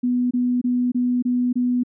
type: tone bursts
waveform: sine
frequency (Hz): 246.9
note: B3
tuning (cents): 0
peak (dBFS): -17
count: 6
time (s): 0.03-1.835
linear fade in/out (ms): 10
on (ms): 280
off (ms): 25
effects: none